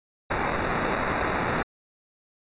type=noise with sample-and-hold; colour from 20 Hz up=white; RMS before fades=-26 dBFS; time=0.3-1.63 s; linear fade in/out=10 ms; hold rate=3150 Hz; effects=resampled to 8000 Hz